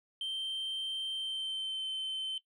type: tone with pitch glide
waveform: sine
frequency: 3131 to 3083 Hz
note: G7 to G7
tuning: -3 to -29 cents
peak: -31 dBFS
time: 0.21-2.38 s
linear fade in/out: 2 ms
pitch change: -26 cents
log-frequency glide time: 1.12-1.87 s
effects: noise-tail reverb RT60 0.1 s tail -20 dB re dry + tanh soft clip ceiling -33 dBFS